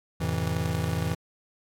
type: chord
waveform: square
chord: F major seventh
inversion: none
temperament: just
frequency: 87.31 / 109.13 / 130.96 / 163.7 Hz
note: F2 / A2 / C3 / E3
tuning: 0 / -14 / +2 / -12 cents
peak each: -32 / -33 / -35 / -30 dBFS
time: 0.2-1.15 s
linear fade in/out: 10 ms
effects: AAC 64 kbps